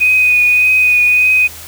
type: tone with vibrato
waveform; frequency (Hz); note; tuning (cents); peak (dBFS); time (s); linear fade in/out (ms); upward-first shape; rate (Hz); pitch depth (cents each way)
sine; 2489; D#7; 0; -7; 0-1.48; 20; triangle; 1.7; 21
effects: added 81 Hz sine -38 dBFS peak until 1.67 s + white hiss -32 dBFS RMS until 1.67 s